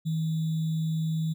sine tone with sample-and-hold, 160 Hz, D#3, 49 cents sharp, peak -25 dBFS, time 0.05-1.34 s, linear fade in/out 20 ms, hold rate 3675 Hz, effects none

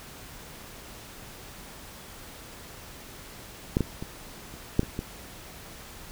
clicks, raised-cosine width 3 ms, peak -9 / -11 / -21 / -30 / -7 / -21 / -17 dBFS, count 7, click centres 3.769 / 3.807 / 4.025 / 4.54 / 4.794 / 4.832 / 4.991 s, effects pink hiss -45 dBFS RMS until 6.11 s

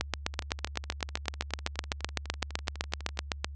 two click trains, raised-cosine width 0.2 ms, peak -24 / -10 dBFS, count 35 / 28, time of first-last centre 0.34-3.173 / 0.01-3.445 s, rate 12 / 7.86 Hz, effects added 71 Hz sine -39 dBFS peak until 3.55 s + resampled to 22050 Hz

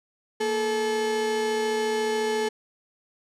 35% pulse tone pair together, 233.1 / 432 Hz, A#3 / A4, 0 / -32 cents, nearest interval major seventh, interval 1068 cents, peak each -32 / -22 dBFS, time 0.4-2.49 s, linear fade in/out 10 ms, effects low-pass 9000 Hz 12 dB/octave

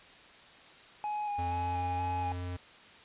triangle tone with vibrato, 830.6 Hz, G#5, in tune, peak -30 dBFS, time 1.04-2.32 s, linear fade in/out 0 ms, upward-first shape square, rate 2.1 Hz, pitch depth 19 cents each way
square tone with pitch glide, 87.1 to 89.5 Hz, F2 to F2, -4 to +43 cents, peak -36 dBFS, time 1.38-2.57 s, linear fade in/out 10 ms, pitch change +47 cents, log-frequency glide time 1.51-1.84 s
effects white hiss -54 dBFS RMS until 3.04 s + resampled to 8000 Hz

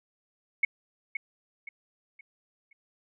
sine tone with echo, 2200 Hz, C#7, 14 cents flat, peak -19 dBFS, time 0.63-0.65 s, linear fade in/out 5 ms, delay 520 ms, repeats 4, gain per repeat -9 dB, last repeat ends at 2.73 s, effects none

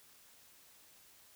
silence, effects white hiss -62 dBFS RMS until 1.35 s

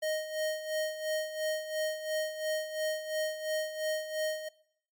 square tone with tremolo, 622.3 Hz, D#5, in tune, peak -29 dBFS, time 0.02-4.49 s, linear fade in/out 10 ms, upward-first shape sine, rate 2.9 Hz, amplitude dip 70%, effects noise-tail reverb RT60 0.7 s tail -21 dB re dry + MP3 96 kbps

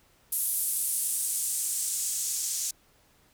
blue noise with band-pass filter sweep, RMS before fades -30 dBFS, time 0.32-2.71 s, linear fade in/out 5 ms, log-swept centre 11000 to 6600 Hz, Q 2, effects pink hiss -63 dBFS RMS until 3.33 s

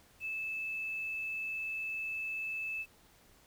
sine tone with quantisation, 2621 Hz, E7, 11 cents flat, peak -35 dBFS, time 0.2-2.86 s, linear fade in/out 50 ms, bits 10, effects pink hiss -63 dBFS RMS until 3.46 s

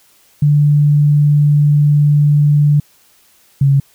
sine tone pair in turn, 146.9 / 138.66 Hz, D3 / C#3, +1 / +1 cents, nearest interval minor second, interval 100 cents, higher first, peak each -7 dBFS, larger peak neither, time 0.42-2.8 / 3.61-3.8 s, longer first, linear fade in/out 5 ms, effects white hiss -51 dBFS RMS until 3.94 s

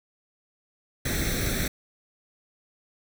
pink noise with comb filter, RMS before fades -27 dBFS, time 1.05-1.68 s, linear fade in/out 5 ms, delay 0.51 ms, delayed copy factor +0.8, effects none

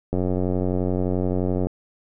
click train, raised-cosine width 2 ms, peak -11 dBFS, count 142, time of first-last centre 0.13-1.669 s, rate 91.6 Hz, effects none

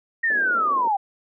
sine linear sweep, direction down, 1875 to 766 Hz, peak -18 dBFS, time 0.23-0.97 s, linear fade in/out 10 ms
white band-pass noise, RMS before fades -37 dBFS, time 0.3-0.88 s, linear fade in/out 2 ms, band 210 to 640 Hz, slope 48 dB/octave
effects none

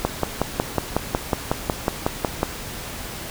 click train, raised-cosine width 1 ms, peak -4 dBFS, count 14, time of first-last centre 0.05-2.431 s, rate 5.46 Hz, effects pink hiss -33 dBFS RMS until 3.3 s

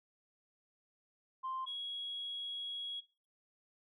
sine tone pair in turn, 1046.5 / 3322 Hz, C6 / G#7, 0 / 0 cents, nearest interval octave + minor sixth, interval 2000 cents, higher second, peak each -36 / -38 dBFS, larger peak first, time 1.43-1.66 / 1.66-3.01 s, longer second, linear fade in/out 20 ms, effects noise-tail reverb RT60 0.4 s tail -19 dB re dry + tanh soft clip ceiling -33 dBFS

